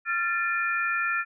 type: tone cluster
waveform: sine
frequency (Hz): 1376 / 1764 / 2414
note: F6 / A6 / D7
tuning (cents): -26 / +4 / +47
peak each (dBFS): -27 / -28 / -31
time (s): 0.05-1.25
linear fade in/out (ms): 50
effects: none